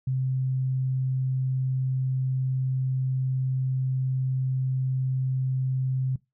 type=tone; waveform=sine; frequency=130.6 Hz; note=C3; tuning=3 cents flat; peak=-23 dBFS; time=0.07-6.16 s; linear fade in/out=5 ms; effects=noise-tail reverb RT60 0.2 s tail -21 dB re dry